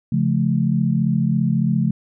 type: chord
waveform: sine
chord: Db augmented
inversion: none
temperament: just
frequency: 138.59 / 173.24 / 216.5 Hz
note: Db3 / F3 / A3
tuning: 0 / -14 / -28 cents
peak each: -20 dBFS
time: 0.12-1.91 s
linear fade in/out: 5 ms
effects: none